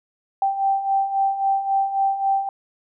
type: beating tone pair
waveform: sine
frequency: 780 / 783.7 Hz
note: G5 / G5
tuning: -9 / -1 cents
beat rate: 3.7 Hz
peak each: -25 / -19 dBFS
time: 0.42-2.49 s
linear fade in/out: 2 ms
effects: none